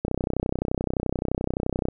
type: click train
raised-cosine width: 2 ms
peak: -11 dBFS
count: 59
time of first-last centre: 0.05-1.885 s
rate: 31.6 Hz
effects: none